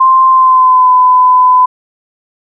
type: tone with pitch glide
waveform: sine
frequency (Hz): 1046.5 to 1007.4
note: C6 to B5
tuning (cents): 0 to +34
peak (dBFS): -3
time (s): 0-1.66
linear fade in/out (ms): 10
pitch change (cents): -66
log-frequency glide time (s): 0.29-0.91
effects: none